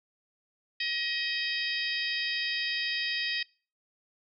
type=harmonic tone with a mistuned harmonic; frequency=632 Hz; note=D#5; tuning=27 cents sharp; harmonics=3 / 4 / 5 / 6 / 7 / 8; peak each=-34 / -35 / -36 / -37 / -37 / -38 dBFS; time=0.8-3.43 s; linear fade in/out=5 ms; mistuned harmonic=7; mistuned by=+89 cents; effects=noise-tail reverb RT60 0.4 s tail -25 dB re dry